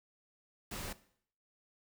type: noise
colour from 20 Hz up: pink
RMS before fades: -42 dBFS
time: 0.71-0.93 s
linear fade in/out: 5 ms
effects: noise-tail reverb RT60 0.6 s tail -17 dB re dry